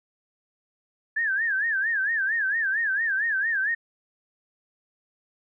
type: tone with vibrato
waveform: sine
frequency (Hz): 1690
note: G#6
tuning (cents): +30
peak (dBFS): -22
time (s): 1.16-3.75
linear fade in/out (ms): 10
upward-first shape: sine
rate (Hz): 4.4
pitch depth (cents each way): 170
effects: none